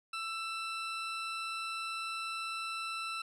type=tone; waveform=20% pulse; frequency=1331 Hz; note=E6; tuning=16 cents sharp; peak=-31 dBFS; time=0.13-3.22 s; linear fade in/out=5 ms; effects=low-pass 8000 Hz 12 dB/octave